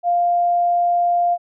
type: tone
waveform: sine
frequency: 699 Hz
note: F5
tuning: 1 cent sharp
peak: -14 dBFS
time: 0.03-1.38 s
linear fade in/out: 50 ms
effects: none